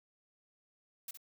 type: noise with echo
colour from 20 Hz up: blue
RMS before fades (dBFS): -42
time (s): 1.08-1.11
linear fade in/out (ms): 5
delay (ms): 63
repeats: 1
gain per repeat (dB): -8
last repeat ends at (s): 1.173
effects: none